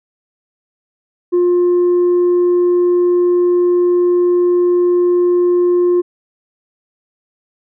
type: tone with tanh clipping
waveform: sine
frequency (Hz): 353.9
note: F4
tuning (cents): +23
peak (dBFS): -10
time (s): 1.32-6.02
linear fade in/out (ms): 20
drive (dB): 1
effects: none